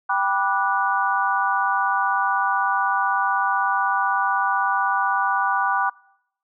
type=chord; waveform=sine; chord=G major seventh; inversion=none; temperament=just; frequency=784 / 980 / 1176 / 1470 Hz; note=G5 / B5 / D6 / F#6; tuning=0 / -14 / +2 / -12 cents; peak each=-24 dBFS; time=0.09-5.9 s; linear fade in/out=10 ms; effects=noise-tail reverb RT60 0.8 s tail -24 dB re dry